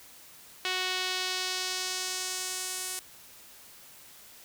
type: tone with band-pass filter sweep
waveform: sawtooth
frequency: 370 Hz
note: F#4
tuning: in tune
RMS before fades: -33 dBFS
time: 0.65-2.99 s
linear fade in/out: 0 ms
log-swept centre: 3200 to 9300 Hz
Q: 1.3
effects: white hiss -52 dBFS RMS until 4.44 s